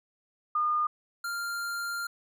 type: tone pair in turn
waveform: sine / square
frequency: 1217 / 1394 Hz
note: D#6 / F6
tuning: -39 / -4 cents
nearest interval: major second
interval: 235 cents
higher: second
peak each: -24 / -32 dBFS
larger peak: first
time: 0.55-0.87 / 1.24-2.07 s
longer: second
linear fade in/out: 5 ms
effects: none